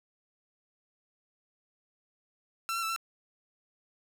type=tone with pitch steps; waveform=sawtooth; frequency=1345 / 1360 / 1320 / 1345 Hz; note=E6 / F6 / E6 / E6; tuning=+34 / -46 / +2 / +34 cents; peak=-27 dBFS; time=2.69-2.962 s; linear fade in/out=0 ms; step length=68 ms; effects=none